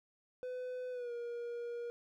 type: tone with pitch glide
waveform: triangle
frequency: 503 to 475 Hz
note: B4 to A#4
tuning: +32 to +33 cents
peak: -37 dBFS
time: 0.43-1.9 s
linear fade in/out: 0 ms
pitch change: -99 cents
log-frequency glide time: 0.91-1.12 s
effects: none